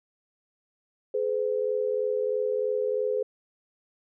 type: tone pair together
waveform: sine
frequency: 423.9 / 507 Hz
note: G#4 / B4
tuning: +35 / +45 cents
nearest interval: minor third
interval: 310 cents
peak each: -27 dBFS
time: 1.14-3.23 s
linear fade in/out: 5 ms
effects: none